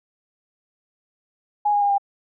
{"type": "tone with pitch steps", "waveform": "sine", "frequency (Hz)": [830.6, 820.1, 809.8, 799.5], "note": ["G#5", "G#5", "G#5", "G5"], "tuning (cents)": [0, -22, -44, 34], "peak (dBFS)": -16, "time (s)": [1.65, 1.982], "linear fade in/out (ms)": 10, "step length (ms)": 83, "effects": []}